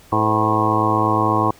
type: harmonic tone with a mistuned harmonic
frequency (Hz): 108.4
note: A2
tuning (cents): -25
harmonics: 1 / 2 / 3 / 4 / 5 / 6 / 7 / 8 / 9 / 10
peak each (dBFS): -23 / -27 / -22 / -27 / -27 / -30 / -24 / -27 / -22 / -20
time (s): 0.12-1.51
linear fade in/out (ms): 5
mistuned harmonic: 5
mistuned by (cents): -78
effects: pink hiss -48 dBFS RMS until 1.59 s